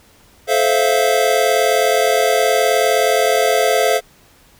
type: chord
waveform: square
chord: F major seventh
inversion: first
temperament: equal with one note detuned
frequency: 434.4 / 523.3 / 659.3 / 698.5 Hz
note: A4 / C5 / E5 / F5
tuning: -22 / 0 / 0 / 0 cents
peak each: -19 dBFS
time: 0.47-4.01 s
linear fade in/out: 50 ms
effects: pink hiss -50 dBFS RMS until 4.59 s